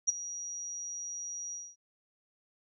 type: tone with ADSR envelope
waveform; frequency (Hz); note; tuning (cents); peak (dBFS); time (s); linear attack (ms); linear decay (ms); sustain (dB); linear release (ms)
sine; 5760; F#8; -47; -21; 0.07-1.76; 21; 16; -16; 230
effects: none